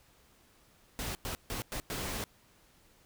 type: noise bursts at uneven times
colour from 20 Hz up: pink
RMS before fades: -37 dBFS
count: 5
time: 0.99-1.15 / 1.25-1.35 / 1.5-1.62 / 1.72-1.8 / 1.9-2.24 s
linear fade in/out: 0 ms
effects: pink hiss -64 dBFS RMS until 3.05 s